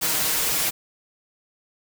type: noise with comb filter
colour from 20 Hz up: white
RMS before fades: -23 dBFS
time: 0.01-0.71 s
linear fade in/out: 20 ms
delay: 6.4 ms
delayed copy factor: +0.75
effects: none